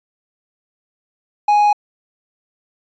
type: tone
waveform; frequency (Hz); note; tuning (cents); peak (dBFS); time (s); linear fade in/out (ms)
triangle; 830.6; G#5; 0; -8; 1.48-1.73; 5
effects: resampled to 16000 Hz